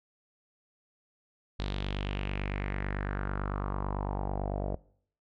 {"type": "tone with low-pass filter sweep", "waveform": "sawtooth", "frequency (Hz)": 49, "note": "G1", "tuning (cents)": 0, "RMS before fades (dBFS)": -33, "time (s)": [1.59, 4.76], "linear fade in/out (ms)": 10, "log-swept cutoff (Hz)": [4000, 610], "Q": 3.7, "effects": ["noise-tail reverb RT60 0.6 s tail -22 dB re dry"]}